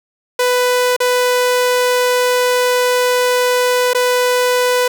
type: tone with dropouts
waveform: sawtooth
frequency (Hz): 496.6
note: B4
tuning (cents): +9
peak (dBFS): -8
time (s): 0.39-4.88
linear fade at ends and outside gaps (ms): 5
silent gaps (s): 0.965-1.002 / 3.934-3.947
effects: 8-bit